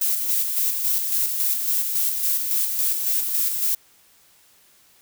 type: noise with tremolo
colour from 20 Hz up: violet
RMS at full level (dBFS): -21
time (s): 0.01-3.75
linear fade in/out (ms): 5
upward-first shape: square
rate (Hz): 3.6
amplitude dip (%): 40
effects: white hiss -56 dBFS RMS until 5.01 s